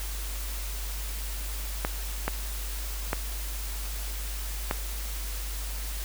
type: clicks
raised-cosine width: 0.5 ms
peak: -11 dBFS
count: 4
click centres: 1.849 / 2.28 / 3.131 / 4.711 s
effects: added 50 Hz sine -32 dBFS peak until 6.04 s + white hiss -39 dBFS RMS until 6.04 s